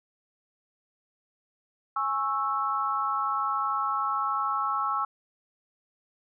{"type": "chord", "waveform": "sine", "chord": "C# minor", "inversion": "second", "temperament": "equal with one note detuned", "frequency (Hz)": [830.6, 1097.3, 1318.5], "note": ["G#5", "C#6", "E6"], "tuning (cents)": [0, -18, 0], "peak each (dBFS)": [-33, -29, -28], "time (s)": [1.96, 5.05], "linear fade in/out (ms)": 5, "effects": []}